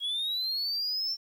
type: linear sweep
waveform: sine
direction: up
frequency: 3280 to 5430 Hz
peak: -26 dBFS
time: 0-1.17 s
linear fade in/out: 50 ms
effects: tanh soft clip ceiling -27 dBFS + 10-bit